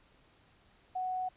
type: tone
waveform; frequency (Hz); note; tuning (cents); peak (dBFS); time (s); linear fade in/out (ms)
sine; 741; F#5; +2; -32; 0.95-1.29; 10
effects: pink hiss -65 dBFS RMS until 1.36 s + resampled to 8000 Hz